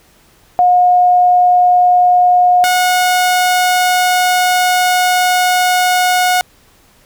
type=tone pair in turn; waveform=sine / sawtooth; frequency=719 / 727.8 Hz; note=F#5 / F#5; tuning=-50 / -29 cents; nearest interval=unison; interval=21 cents; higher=second; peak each=-6 dBFS; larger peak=neither; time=0.59-2.64 / 2.64-6.41 s; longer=second; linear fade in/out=0 ms; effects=pink hiss -49 dBFS RMS until 7.05 s